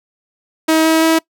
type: tone with pitch steps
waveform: sawtooth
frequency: 318.6 / 321.2 / 323.8 Hz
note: D#4 / E4 / E4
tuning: +41 / -45 / -31 cents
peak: -6 dBFS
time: 0.68-1.19 s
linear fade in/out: 10 ms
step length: 170 ms
effects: noise-tail reverb RT60 0.1 s tail -23 dB re dry